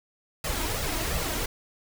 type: noise with flanger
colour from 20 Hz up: pink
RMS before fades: -29 dBFS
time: 0.44-1.46 s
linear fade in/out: 5 ms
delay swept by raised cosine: 1.5 to 3.2 ms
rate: 2.8 Hz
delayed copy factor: +0.6
effects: none